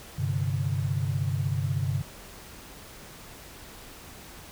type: chord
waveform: sine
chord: G suspended fourth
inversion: none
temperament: just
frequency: 98 / 130.67 / 147 Hz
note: G2 / C3 / D3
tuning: 0 / -2 / +2 cents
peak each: -29 / -29 / -30 dBFS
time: 0.18-2.02 s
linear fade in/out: 10 ms
effects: pink hiss -46 dBFS RMS until 4.51 s